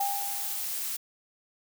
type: tone with exponential decay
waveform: sine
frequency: 802 Hz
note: G5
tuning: 39 cents sharp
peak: -25 dBFS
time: 0-0.83 s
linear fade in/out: 5 ms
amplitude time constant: 180 ms
type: noise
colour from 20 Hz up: blue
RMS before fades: -33 dBFS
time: 0-0.97 s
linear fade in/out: 10 ms
effects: none